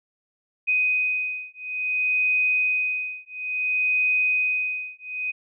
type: beating tone pair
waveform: sine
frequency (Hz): 2502 / 2502.58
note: D#7 / D#7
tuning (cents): +9 / +9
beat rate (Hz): 0.58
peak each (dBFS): -24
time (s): 0.67-5.32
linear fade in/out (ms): 20
effects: none